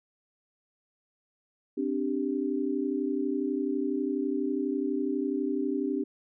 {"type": "chord", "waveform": "sine", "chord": "C suspended second", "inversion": "none", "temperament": "equal", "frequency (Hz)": [261.6, 293.7, 392], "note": ["C4", "D4", "G4"], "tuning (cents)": [0, 0, 0], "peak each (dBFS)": [-31, -30, -32], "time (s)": [1.77, 6.04], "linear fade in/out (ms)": 10, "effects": []}